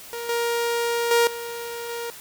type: tone with level steps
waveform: sawtooth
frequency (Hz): 470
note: A#4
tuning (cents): +14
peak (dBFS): -26 / -18 / -12 / -27 / -25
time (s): 0.13-2.1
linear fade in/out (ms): 0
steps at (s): 0.29 / 1.11 / 1.27 / 1.89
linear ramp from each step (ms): 2
effects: white hiss -42 dBFS RMS until 2.2 s